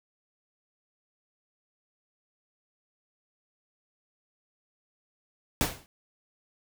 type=noise with exponential decay; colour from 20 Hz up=pink; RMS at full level=-23 dBFS; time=5.61-5.86 s; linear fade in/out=0 ms; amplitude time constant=54 ms; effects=none